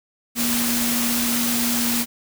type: tone in noise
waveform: sine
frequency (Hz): 237.6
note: A#3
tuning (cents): +33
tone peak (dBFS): -23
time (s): 0.35-2.06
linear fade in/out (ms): 50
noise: white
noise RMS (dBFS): -23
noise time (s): 0.35-2.06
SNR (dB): -3
effects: none